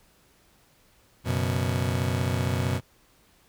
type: chord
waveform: 35% pulse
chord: F# suspended fourth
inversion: none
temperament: just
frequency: 92.5 / 123.33 / 138.75 Hz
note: F#2 / B2 / C#3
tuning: 0 / -2 / +2 cents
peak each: -26 / -26 / -30 dBFS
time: 1.24-2.81 s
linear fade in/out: 50 ms
effects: pink hiss -61 dBFS RMS until 3.48 s